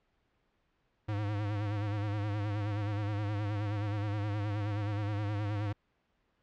square tone with vibrato, 103.83 Hz, G#2, in tune, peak -32 dBFS, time 1.08-5.73 s, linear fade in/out 10 ms, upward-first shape sine, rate 9.5 Hz, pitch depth 62 cents each way, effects pink hiss -75 dBFS RMS until 6.42 s + low-pass 3000 Hz 12 dB/octave

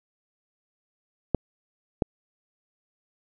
clicks, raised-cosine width 2 ms, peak -7 / -8 dBFS, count 2, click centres 1.347 / 2.022 s, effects none

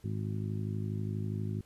harmonic tone, 52.3 Hz, G#1, 13 cents sharp, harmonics 2 / 3 / 4 / 5 / 6 / 7, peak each -34 / -39 / -40 / -46 / -50 / -46 dBFS, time 0.04-1.61 s, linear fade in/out 5 ms, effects pink hiss -65 dBFS RMS until 1.65 s + resampled to 32000 Hz

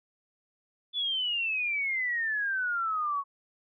sine exponential sweep, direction down, 3481 to 1100 Hz, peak -27 dBFS, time 0.93-3.24 s, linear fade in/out 50 ms, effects none

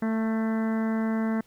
harmonic tone with a mistuned harmonic, 222.3 Hz, A3, 18 cents sharp, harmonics 1 / 2 / 3 / 4 / 5 / 6 / 7 / 8 / 9, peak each -24 / -36 / -37 / -41 / -42 / -44 / -43 / -45 / -46 dBFS, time 0.02-1.41 s, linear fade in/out 5 ms, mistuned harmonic 5, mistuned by -20 cents, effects pink hiss -61 dBFS RMS until 1.46 s

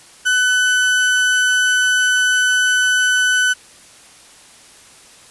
35% pulse tone, 1501 Hz, F#6, 24 cents sharp, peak -11 dBFS, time 0.25-3.54 s, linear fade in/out 20 ms, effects white hiss -44 dBFS RMS until 5.3 s + resampled to 24000 Hz

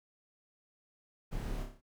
brown noise with echo, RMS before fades -39 dBFS, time 1.31-1.64 s, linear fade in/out 20 ms, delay 29 ms, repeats 6, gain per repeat -4 dB, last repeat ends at 1.814 s, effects none

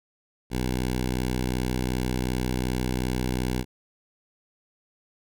10% pulse tone with notch filter, 62.7 Hz, B1, 27 cents sharp, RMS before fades -27 dBFS, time 0.5-3.65 s, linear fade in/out 50 ms, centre 1200 Hz, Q 1.6, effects none

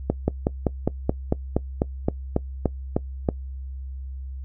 slowing click train, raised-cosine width 2 ms, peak -6 dBFS, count 14, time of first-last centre 0.1-3.288 s, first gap 180 ms, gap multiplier 1.05, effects noise-tail reverb RT60 0.1 s tail -21 dB re dry + added 66 Hz sine -31 dBFS peak until 4.44 s

